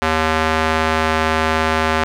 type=tone with band-pass filter; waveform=square; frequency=79.4 Hz; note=D#2; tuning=36 cents sharp; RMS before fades=-17 dBFS; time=0.02-2.04 s; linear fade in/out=0 ms; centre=1400 Hz; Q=0.76; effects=none